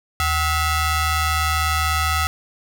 sawtooth ring-modulated tone, 683 Hz, F5, 39 cents flat, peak -11 dBFS, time 0.2-2.27 s, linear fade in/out 0 ms, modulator 605 Hz, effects none

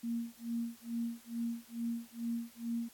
sine tone with tremolo, 233.1 Hz, A#3, in tune, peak -32 dBFS, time 0.03-2.89 s, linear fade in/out 10 ms, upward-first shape sine, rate 2.3 Hz, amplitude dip 100%, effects white hiss -60 dBFS RMS until 2.93 s + AAC 64 kbps

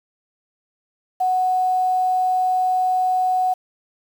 sine tone with quantisation, 740 Hz, F#5, in tune, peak -16 dBFS, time 1.2-3.54 s, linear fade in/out 10 ms, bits 7, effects none

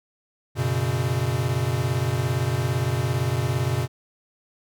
square chord, F# suspended fourth, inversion none, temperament equal with one note detuned, 92.5 / 121 / 138.59 Hz, F#2 / B2 / C#3, 0 / -35 / 0 cents, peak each -30 / -25 / -27 dBFS, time 0.55-3.88 s, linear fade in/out 50 ms, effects none

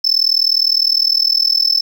sine tone with amplitude modulation, 5274 Hz, E8, in tune, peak -5 dBFS, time 0.04-1.81 s, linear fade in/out 10 ms, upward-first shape sine, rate 39.8 Hz, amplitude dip 100%, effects tanh soft clip ceiling -7 dBFS + 7-bit

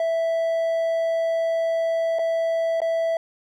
triangle tone with dropouts, 659 Hz, E5, 1 cent flat, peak -18 dBFS, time 0-3.17 s, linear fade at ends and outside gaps 2 ms, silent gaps 2.187-2.192 / 2.804-2.817 s, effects none

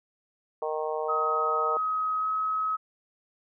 harmonic tone, 155 Hz, D#3, 6 cents flat, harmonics 3 / 4 / 5 / 6 / 7, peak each -31 / -33 / -35 / -37 / -38 dBFS, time 0.62-1.77 s, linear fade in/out 2 ms
sine tone with pitch glide, 1267 to 1278 Hz, D#6 to D#6, +31 to +46 cents, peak -25 dBFS, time 1.08-2.77 s, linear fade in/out 20 ms, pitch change +15 cents, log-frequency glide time 2.19-2.27 s
effects none

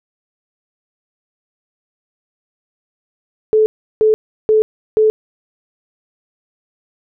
sine tone bursts, 433.7 Hz, A4, 25 cents flat, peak -8 dBFS, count 4, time 3.53-5.1 s, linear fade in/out 0 ms, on 130 ms, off 350 ms, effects none

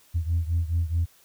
sine beating tone pair, 82.41 / 87.11 Hz, E2 / F2, 0 / -4 cents, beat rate 4.7 Hz, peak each -23 / -26 dBFS, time 0.14-1.06 s, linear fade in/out 20 ms, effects tanh soft clip ceiling -17 dBFS + white hiss -58 dBFS RMS until 1.24 s

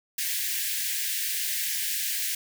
white high-pass noise, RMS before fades -29 dBFS, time 0.18-2.35 s, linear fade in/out 5 ms, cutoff 1600 Hz, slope 96 dB/octave, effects none

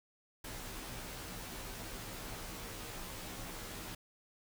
pink noise with comb filter, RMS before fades -45 dBFS, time 0.44-3.95 s, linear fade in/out 5 ms, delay 14 ms, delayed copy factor -0.9, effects none

